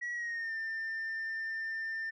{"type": "tone with pitch glide", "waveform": "sine", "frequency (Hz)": [1924, 1795.2], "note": ["B6", "A6"], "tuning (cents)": [-46, 34], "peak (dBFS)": -32, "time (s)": [0.01, 2.11], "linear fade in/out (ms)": 20, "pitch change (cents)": -120, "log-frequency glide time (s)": [0.13, 0.54], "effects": ["tanh soft clip ceiling -33 dBFS"]}